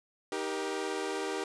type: chord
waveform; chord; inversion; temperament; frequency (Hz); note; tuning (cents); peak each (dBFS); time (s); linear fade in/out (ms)
sawtooth; Eb major; none; equal with one note detuned; 311.1 / 392 / 474.6; Eb4 / G4 / Bb4; 0 / 0 / +31; -35 / -31 / -34; 0.32-1.44; 2
effects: resampled to 22050 Hz + 10-bit